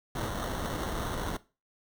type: noise with sample-and-hold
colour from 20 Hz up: pink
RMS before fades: -34 dBFS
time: 0.15-1.37 s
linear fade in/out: 5 ms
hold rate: 2450 Hz
effects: noise-tail reverb RT60 0.3 s tail -18 dB re dry